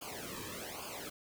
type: noise with flanger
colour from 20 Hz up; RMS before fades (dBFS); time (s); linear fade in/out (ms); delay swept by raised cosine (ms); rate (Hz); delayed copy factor
pink; -44; 0.01-1.1; 10; 0.52 to 1.43; 1.2; -1
effects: none